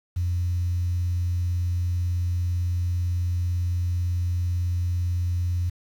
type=tone; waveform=sine; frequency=88.2 Hz; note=F2; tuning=18 cents sharp; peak=-21 dBFS; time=0.16-5.7 s; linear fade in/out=10 ms; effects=tanh soft clip ceiling -17 dBFS + 8-bit